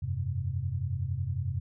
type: chord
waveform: sine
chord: F suspended second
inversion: none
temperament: just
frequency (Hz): 87.31 / 98.22 / 130.96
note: F2 / G2 / C3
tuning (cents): 0 / +4 / +2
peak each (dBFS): -34 / -33 / -33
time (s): 0.02-1.6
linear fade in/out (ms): 10
effects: none